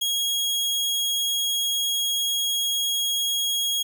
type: tone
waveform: sawtooth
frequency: 3297 Hz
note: G#7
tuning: 13 cents flat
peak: -19 dBFS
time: 0.01-3.83 s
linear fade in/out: 10 ms
effects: none